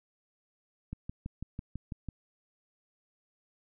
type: click train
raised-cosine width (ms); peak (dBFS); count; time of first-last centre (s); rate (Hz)
5; -25; 8; 0.93-2.087; 6.05
effects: none